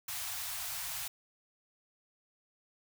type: band-stop noise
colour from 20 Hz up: white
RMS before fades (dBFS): -39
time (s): 0.08-1.08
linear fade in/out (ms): 5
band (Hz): 140 to 640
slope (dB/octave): 96
effects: none